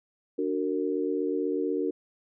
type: chord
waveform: sine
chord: D augmented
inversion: none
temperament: equal with one note detuned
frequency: 293.7 / 370 / 458.4 Hz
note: D4 / F#4 / A#4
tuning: 0 / 0 / -29 cents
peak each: -30 / -30 / -30 dBFS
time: 0.38-1.91 s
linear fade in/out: 10 ms
effects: none